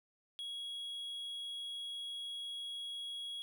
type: tone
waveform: triangle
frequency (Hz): 3322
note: G#7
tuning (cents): 0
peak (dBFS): -39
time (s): 0.39-3.42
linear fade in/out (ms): 0
effects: none